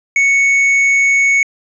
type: tone with hard clipping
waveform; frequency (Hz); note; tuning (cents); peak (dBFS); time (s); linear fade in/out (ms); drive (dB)
sine; 2217; C#7; 0; -10; 0.16-1.43; 2; 4
effects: resampled to 24000 Hz